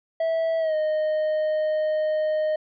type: tone with pitch glide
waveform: triangle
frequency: 653 to 618.1 Hz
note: E5 to D#5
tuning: -17 to -12 cents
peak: -19 dBFS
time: 0.2-2.56 s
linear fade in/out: 5 ms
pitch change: -95 cents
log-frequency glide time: 0.59-0.75 s
effects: resampled to 11025 Hz